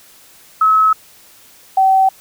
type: tone pair in turn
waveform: sine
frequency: 1289 / 766.4 Hz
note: E6 / G5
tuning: -39 / -39 cents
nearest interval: major sixth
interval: 900 cents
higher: first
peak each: -8 dBFS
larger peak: neither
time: 0.61-0.93 / 1.77-2.09 s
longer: neither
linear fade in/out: 5 ms
effects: white hiss -45 dBFS RMS until 2.2 s